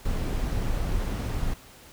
brown noise, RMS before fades -27 dBFS, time 0.05-1.54 s, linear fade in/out 5 ms, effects pink hiss -50 dBFS RMS until 1.92 s

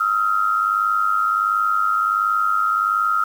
sine tone pair together, 1268.6 / 1370 Hz, D#6 / F6, +33 / -34 cents, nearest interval minor second, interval 133 cents, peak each -19 dBFS, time 0-3.24 s, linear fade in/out 5 ms, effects 7-bit

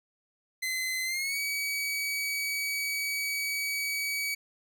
sawtooth tone with pitch glide, 2047 to 2271 Hz, C7 to C#7, -38 to +41 cents, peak -26 dBFS, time 0.62-4.35 s, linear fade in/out 10 ms, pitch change +179 cents, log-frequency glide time 1.04-1.39 s, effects none

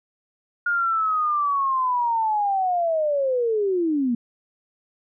sine linear sweep, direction down, 1428 to 228.6 Hz, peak -19 dBFS, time 0.66-4.15 s, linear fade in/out 5 ms, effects none

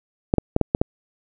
clicks, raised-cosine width 2 ms, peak -3 dBFS, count 6, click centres 0.339 / 0.383 / 0.564 / 0.613 / 0.749 / 0.815 s, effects none

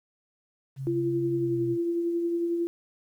sine tone with pitch glide, 134.7 to 127.14 Hz, C#3 to C3, -49 to -49 cents, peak -31 dBFS, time 0.76-1.78 s, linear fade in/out 50 ms, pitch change -100 cents, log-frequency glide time 1.37-1.6 s
sine tone with tremolo, 341 Hz, F4, 41 cents flat, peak -23 dBFS, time 0.87-2.67 s, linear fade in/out 0 ms, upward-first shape triangle, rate 11 Hz, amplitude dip 35%
effects 10-bit

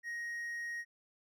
triangle tone, 1878 Hz, A#6, 12 cents sharp, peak -36 dBFS, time 0.03-0.85 s, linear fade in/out 50 ms, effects none

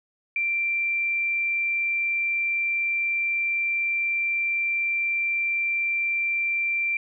sine tone, 2357 Hz, D7, 6 cents sharp, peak -22 dBFS, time 0.36-6.97 s, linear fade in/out 2 ms, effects none

